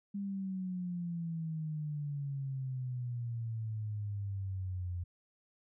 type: exponential sweep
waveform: sine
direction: down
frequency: 202 to 87.31 Hz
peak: -35 dBFS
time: 0.14-5.04 s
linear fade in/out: 10 ms
effects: none